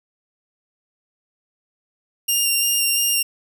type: tone with vibrato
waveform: 10% pulse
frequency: 2794 Hz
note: F7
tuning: in tune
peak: -9 dBFS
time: 2.28-3.23 s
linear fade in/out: 10 ms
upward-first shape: square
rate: 2.9 Hz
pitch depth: 11 cents each way
effects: none